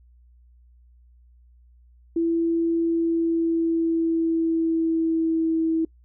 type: tone with pitch glide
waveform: sine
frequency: 333.1 to 324.2 Hz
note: E4 to E4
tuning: +18 to -29 cents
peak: -19 dBFS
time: 2.16-5.85 s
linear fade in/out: 5 ms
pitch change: -47 cents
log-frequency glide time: 2.81-5.59 s
effects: noise-tail reverb RT60 0.1 s tail -24 dB re dry + added 60 Hz sine -51 dBFS peak until 6.04 s